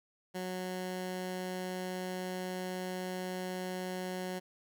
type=tone; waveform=15% pulse; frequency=183.8 Hz; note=F#3; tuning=11 cents flat; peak=-30 dBFS; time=0.34-4.4 s; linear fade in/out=20 ms; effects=none